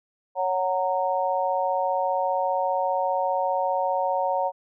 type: chord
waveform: sine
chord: F# major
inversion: second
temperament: just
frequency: 555 / 740 / 925 Hz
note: C#5 / F#5 / A#5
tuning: +2 / 0 / -14 cents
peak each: -26 dBFS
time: 0.35-4.52 s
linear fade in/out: 50 ms
effects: none